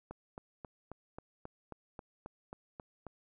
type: click train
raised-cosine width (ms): 1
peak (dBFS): -30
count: 12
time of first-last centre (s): 0.11-3.067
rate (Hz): 3.72
effects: none